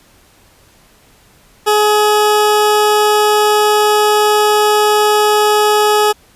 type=tone; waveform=20% pulse; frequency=421.5 Hz; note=G#4; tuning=26 cents sharp; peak=-4 dBFS; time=1.66-6.13 s; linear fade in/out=20 ms; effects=pink hiss -48 dBFS RMS until 6.35 s + resampled to 32000 Hz